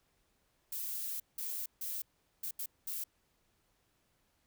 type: noise bursts at uneven times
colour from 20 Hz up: violet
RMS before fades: -39 dBFS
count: 6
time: 0.72-1.2 / 1.38-1.66 / 1.81-2.02 / 2.43-2.51 / 2.59-2.66 / 2.87-3.04 s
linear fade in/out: 5 ms
effects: pink hiss -75 dBFS RMS until 4.46 s